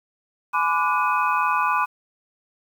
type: tone cluster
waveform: sine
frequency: 844 / 1007 / 1171 / 1461 / 2516 Hz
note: G#5 / B5 / D6 / F#6 / D#7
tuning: +28 / +33 / -5 / -22 / +19 cents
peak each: -28 / -22 / -23 / -27 / -29 dBFS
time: 0.53-1.86 s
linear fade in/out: 20 ms
effects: 8-bit